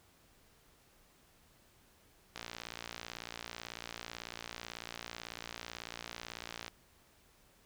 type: click train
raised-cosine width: 0.2 ms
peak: -24 dBFS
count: 252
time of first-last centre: 2.36-6.68 s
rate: 58.1 Hz
effects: pink hiss -66 dBFS RMS until 7.65 s